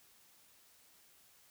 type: silence
effects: white hiss -65 dBFS RMS until 1.5 s